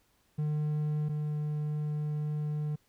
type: tone pair in turn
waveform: triangle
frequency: 150.9 / 150.3 Hz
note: D3 / D3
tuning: +47 / +40 cents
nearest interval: unison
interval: 7 cents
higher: first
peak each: -26 / -28 dBFS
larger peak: first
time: 0.38-1.09 / 1.09-2.76 s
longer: second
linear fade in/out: 10 ms
effects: pink hiss -70 dBFS RMS until 2.88 s